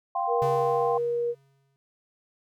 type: chord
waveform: sine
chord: F suspended second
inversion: none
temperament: equal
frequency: 698.5 / 784 / 1046.5 Hz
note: F5 / G5 / C6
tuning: 0 / 0 / 0 cents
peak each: -29 / -28 / -30 dBFS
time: 0.15-0.98 s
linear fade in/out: 5 ms
type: tone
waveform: sine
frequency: 475 Hz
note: A#4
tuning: 33 cents sharp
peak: -24 dBFS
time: 0.27-1.35 s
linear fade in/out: 50 ms
type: tone with exponential decay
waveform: square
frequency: 137.1 Hz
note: C#3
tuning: 19 cents flat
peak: -30 dBFS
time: 0.42-1.76 s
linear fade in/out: 0 ms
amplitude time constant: 290 ms
effects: none